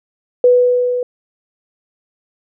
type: tone with level ramp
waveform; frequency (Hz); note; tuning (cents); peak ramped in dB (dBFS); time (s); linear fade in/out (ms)
sine; 493.9; B4; 0; -5 to -16; 0.44-1.03; 2
effects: none